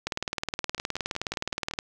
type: two click trains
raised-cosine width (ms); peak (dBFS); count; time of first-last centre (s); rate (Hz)
0.2; -11 / -22; 34 / 6; 0.07-1.789 / 0.78-1.711; 19.2 / 5.37
effects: none